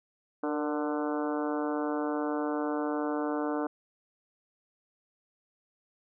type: harmonic tone with a mistuned harmonic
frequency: 148.7 Hz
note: D3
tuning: 22 cents sharp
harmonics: 2 / 3 / 4 / 5 / 6 / 7 / 8 / 9 / 10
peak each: -31 / -35 / -37 / -39 / -41 / -42 / -43 / -44 / -45 dBFS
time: 0.43-3.67 s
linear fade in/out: 5 ms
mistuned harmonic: 3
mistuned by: +49 cents
effects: none